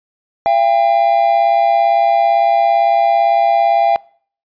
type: tone pair together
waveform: triangle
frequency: 681 / 798.8 Hz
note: F5 / G5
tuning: -44 / +32 cents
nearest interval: minor third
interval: 276 cents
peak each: -11 dBFS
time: 0.46-3.96 s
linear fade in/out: 0 ms
effects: noise-tail reverb RT60 0.5 s tail -23 dB re dry + resampled to 11025 Hz